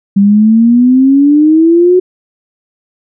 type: exponential sweep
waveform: sine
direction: up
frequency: 196 to 370 Hz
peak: -3 dBFS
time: 0.16-2 s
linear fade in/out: 10 ms
effects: none